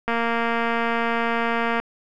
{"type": "click train", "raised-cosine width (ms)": 0.5, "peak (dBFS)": -9, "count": 400, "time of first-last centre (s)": [0.08, 1.8], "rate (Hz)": 232, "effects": []}